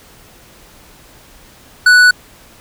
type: tone with tanh clipping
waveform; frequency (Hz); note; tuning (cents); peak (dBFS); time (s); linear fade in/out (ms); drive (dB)
sine; 1480; F#6; 0; -6; 1.86-2.11; 5; 12
effects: pink hiss -43 dBFS RMS until 2.6 s